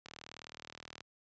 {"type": "click train", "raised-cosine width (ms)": 0.2, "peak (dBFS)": -29, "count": 38, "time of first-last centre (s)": [0.06, 1.006], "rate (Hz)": 39.1, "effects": ["high-pass 80 Hz 12 dB/octave", "resampled to 16000 Hz"]}